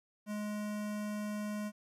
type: tone with notch filter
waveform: square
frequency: 209.4 Hz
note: G#3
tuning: 15 cents sharp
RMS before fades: -38 dBFS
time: 0.26-1.72 s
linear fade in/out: 50 ms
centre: 3900 Hz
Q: 2
effects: resampled to 32000 Hz + 12-bit